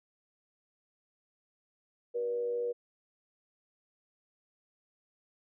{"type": "tone with frequency modulation", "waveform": "sine", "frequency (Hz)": 479.5, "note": "A#4", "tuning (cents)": 49, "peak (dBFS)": -30, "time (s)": [2.14, 2.73], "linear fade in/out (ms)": 20, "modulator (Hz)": 105, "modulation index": 0.36, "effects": []}